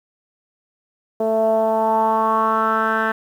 10% pulse tone with low-pass filter sweep, 221.1 Hz, A3, 9 cents sharp, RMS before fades -18 dBFS, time 1.2-3.12 s, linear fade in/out 5 ms, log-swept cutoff 570 to 1700 Hz, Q 4.7, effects 8-bit

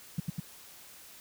sine tone with echo, 165.6 Hz, E3, 8 cents sharp, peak -25 dBFS, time 0.18-0.2 s, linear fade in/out 5 ms, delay 100 ms, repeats 2, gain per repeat -2 dB, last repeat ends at 0.4 s, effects tanh soft clip ceiling -22 dBFS + white hiss -52 dBFS RMS until 1.2 s

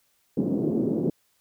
pink band-pass noise, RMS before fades -25 dBFS, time 0.37-1.1 s, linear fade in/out 5 ms, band 180 to 390 Hz, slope 24 dB/octave, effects white hiss -68 dBFS RMS until 1.4 s

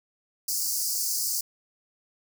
pink high-pass noise, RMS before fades -28 dBFS, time 0.48-1.41 s, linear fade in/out 5 ms, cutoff 4600 Hz, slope 96 dB/octave, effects none

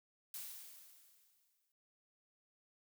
blue noise with exponential decay, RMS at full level -45 dBFS, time 0.34-1.72 s, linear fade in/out 1 ms, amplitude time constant 300 ms, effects none

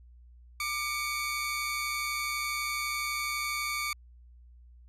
sawtooth tone pair together, 1193 / 2254 Hz, D6 / C#7, +27 / +28 cents, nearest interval major seventh, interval 1101 cents, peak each -31 / -29 dBFS, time 0.6-3.93 s, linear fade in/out 2 ms, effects added 60 Hz sine -51 dBFS peak until 4.88 s + resampled to 32000 Hz

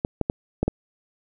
clicks, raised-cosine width 2 ms, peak -8 dBFS, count 5, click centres 0.049 / 0.213 / 0.299 / 0.63 / 0.68 s, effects none

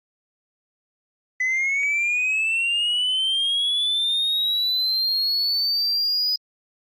sine linear sweep, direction up, 2000 to 4978 Hz, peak -17 dBFS, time 1.4-6.36 s, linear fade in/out 5 ms, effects tanh soft clip ceiling -18 dBFS + Opus 24 kbps

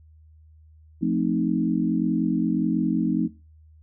sine chord, F dominant seventh, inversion none, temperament equal, 174.61 / 220 / 261.6 / 311.1 Hz, F3 / A3 / C4 / Eb4, 0 / 0 / 0 / 0 cents, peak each -26 dBFS, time 1.01-3.28 s, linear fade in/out 20 ms, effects noise-tail reverb RT60 0.3 s tail -20 dB re dry + added 78 Hz sine -49 dBFS peak until 3.82 s

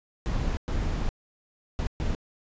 brown noise bursts at uneven times, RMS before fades -27 dBFS, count 4, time 0.26-0.57 / 0.68-1.09 / 1.79-1.87 / 2-2.15 s, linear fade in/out 0 ms, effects resampled to 16000 Hz

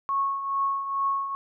sine tone with tremolo, 1100 Hz, C#6, 14 cents flat, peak -21 dBFS, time 0.09-1.35 s, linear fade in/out 0 ms, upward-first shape triangle, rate 2.3 Hz, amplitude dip 65%, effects none

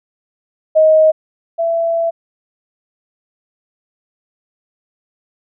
sine tone pair in turn, 628 / 667.5 Hz, D#5 / E5, +16 / +22 cents, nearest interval minor second, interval 106 cents, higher second, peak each -6 / -13 dBFS, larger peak first, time 0.75-1.12 / 1.58-2.11 s, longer second, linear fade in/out 20 ms, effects none

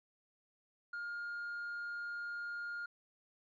sine tone with tanh clipping, 1415 Hz, F6, 22 cents sharp, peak -40 dBFS, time 0.93-2.86 s, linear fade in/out 5 ms, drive 1 dB, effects none

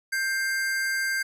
square tone pair together, 1577.8 / 2110 Hz, G6 / C7, +11 / +14 cents, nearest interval perfect fourth, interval 503 cents, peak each -26 / -33 dBFS, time 0.12-1.23 s, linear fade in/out 10 ms, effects resampled to 32000 Hz

